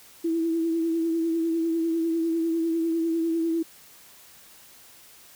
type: tone with vibrato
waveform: sine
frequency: 329.6 Hz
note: E4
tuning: in tune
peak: -22 dBFS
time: 0.24-3.63 s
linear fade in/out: 10 ms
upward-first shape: triangle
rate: 10 Hz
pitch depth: 38 cents each way
effects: white hiss -51 dBFS RMS until 5.35 s